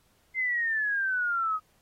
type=exponential sweep; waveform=sine; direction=down; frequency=2093 to 1250 Hz; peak=-25 dBFS; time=0.34-1.6 s; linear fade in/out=50 ms; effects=pink hiss -67 dBFS RMS until 1.81 s + AAC 48 kbps